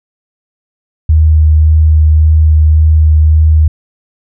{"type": "tone with vibrato", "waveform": "sine", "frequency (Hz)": 77.78, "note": "D#2", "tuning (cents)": 0, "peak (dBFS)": -3, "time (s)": [1.09, 3.68], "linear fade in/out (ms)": 5, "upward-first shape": "sine", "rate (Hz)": 1.8, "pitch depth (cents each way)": 12, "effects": []}